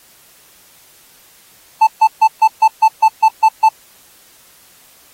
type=tone bursts; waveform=triangle; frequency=880 Hz; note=A5; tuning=in tune; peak=-3 dBFS; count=10; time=1.81-3.69 s; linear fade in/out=10 ms; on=62 ms; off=140 ms; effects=white hiss -47 dBFS RMS until 5.13 s + AAC 48 kbps